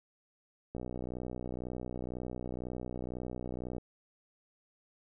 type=click train; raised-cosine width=2 ms; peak=-26 dBFS; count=189; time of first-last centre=0.75-3.782 s; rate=62 Hz; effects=none